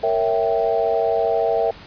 sine chord, A# diminished seventh, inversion none, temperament equal with one note detuned, 461.6 / 554.4 / 659.3 / 784 Hz, A#4 / C#5 / E5 / G5, -17 / 0 / 0 / 0 cents, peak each -21 / -26 / -20 / -24 dBFS, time 0.03-1.71 s, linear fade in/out 5 ms, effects pink hiss -41 dBFS RMS until 1.86 s + resampled to 11025 Hz

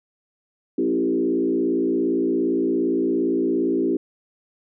sine tone with frequency modulation, 329.6 Hz, E4, in tune, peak -18 dBFS, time 0.78-3.97 s, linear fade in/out 5 ms, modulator 57.4 Hz, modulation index 1.4, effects none

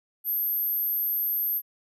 sine tone, 12870 Hz, G9, 44 cents sharp, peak -24 dBFS, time 0.24-1.62 s, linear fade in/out 50 ms, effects none

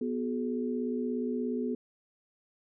sine tone cluster, 245.8 / 368.8 / 425.7 Hz, B3 / F#4 / G#4, -8 / -6 / +43 cents, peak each -31 / -38 / -35 dBFS, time 0.01-1.75 s, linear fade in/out 5 ms, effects none

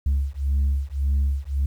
sine beating tone pair, 68.4 / 70.2 Hz, C#2 / C#2, -23 / +22 cents, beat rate 1.8 Hz, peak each -21 dBFS, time 0.06-1.66 s, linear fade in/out 5 ms, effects tanh soft clip ceiling -16 dBFS + 9-bit

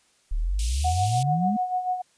sine exponential sweep, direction up, 34.32 to 221.4 Hz, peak -22 dBFS, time 0.31-1.57 s, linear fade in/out 10 ms
white high-pass noise, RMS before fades -33 dBFS, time 0.59-1.23 s, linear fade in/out 2 ms, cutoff 2500 Hz, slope 48 dB/octave
sine tone with tremolo, 733 Hz, F#5, 16 cents flat, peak -21 dBFS, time 0.84-2.02 s, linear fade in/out 10 ms, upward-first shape sine, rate 6.8 Hz, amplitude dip 65%
effects white hiss -63 dBFS RMS until 2.17 s + resampled to 22050 Hz

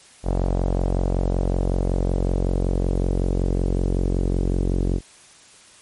sawtooth tone with low-pass filter sweep, 45.34 Hz, F#1, 34 cents flat, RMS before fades -21 dBFS, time 0.23-5.01 s, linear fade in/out 50 ms, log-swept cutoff 670 to 380 Hz, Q 1.8, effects white hiss -49 dBFS RMS until 5.81 s + MP3 48 kbps

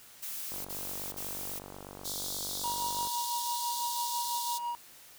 blue noise bursts, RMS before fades -39 dBFS, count 3, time 0.22-1.594 s, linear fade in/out 10 ms, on 430 ms, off 42 ms
click train, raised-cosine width 1 ms, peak -30 dBFS, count 124, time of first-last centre 0.52-3.072 s, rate 48.2 Hz
pink high-pass noise, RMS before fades -37 dBFS, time 2.04-4.59 s, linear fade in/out 20 ms, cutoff 3400 Hz, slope 96 dB/octave
triangle tone with tremolo, 953 Hz, A#5, 38 cents sharp, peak -29 dBFS, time 2.64-4.75 s, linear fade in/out 0 ms, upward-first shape sine, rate 6 Hz, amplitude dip 45%
effects white hiss -54 dBFS RMS until 5.18 s

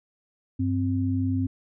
sine tone pair together, 98 / 261.6 Hz, G2 / C4, 0 / 0 cents, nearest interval octave + perfect fourth, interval 1700 cents, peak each -25 dBFS, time 0.59-1.47 s, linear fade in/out 10 ms, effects none

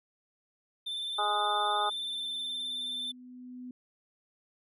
triangle tone with vibrato, 3553 Hz, A7, 16 cents sharp, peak -32 dBFS, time 0.86-3.12 s, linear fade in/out 10 ms, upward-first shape sine, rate 19 Hz, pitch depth 26 cents each way
harmonic tone, 207.7 Hz, G#3, in tune, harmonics 2 / 3 / 4 / 5 / 6 / 7, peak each -40 / -39 / -30 / -40 / -31 / -41 dBFS, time 1.18-1.9 s, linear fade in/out 10 ms
sine tone with exponential growth, 250 Hz, B3, 21 cents sharp, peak -39 dBFS, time 1.22-3.71 s, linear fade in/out 2 ms, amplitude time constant 540 ms
effects none

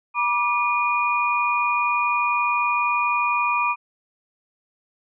sine tone cluster, 967 / 1178 / 2446 Hz, B5 / D6 / D#7, -37 / +5 / -30 cents, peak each -23 dBFS, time 0.14-3.76 s, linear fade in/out 50 ms, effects none

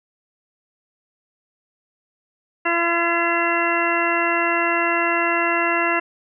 harmonic tone, 340 Hz, F4, 46 cents flat, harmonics 1 / 2 / 3 / 4 / 5 / 6 / 8, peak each -25 / -25 / -25 / -25 / -25 / -25 / -25 dBFS, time 2.65-6 s, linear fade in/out 10 ms, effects none

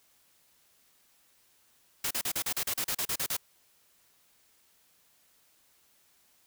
white noise bursts, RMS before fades -31 dBFS, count 13, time 2.04-3.368 s, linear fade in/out 5 ms, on 68 ms, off 37 ms, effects white hiss -66 dBFS RMS until 6.46 s

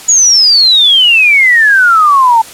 sine exponential sweep, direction down, 6900 to 880 Hz, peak -3 dBFS, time 0.08-2.42 s, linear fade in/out 10 ms, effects white hiss -30 dBFS RMS until 2.53 s + low-pass 11000 Hz 12 dB/octave

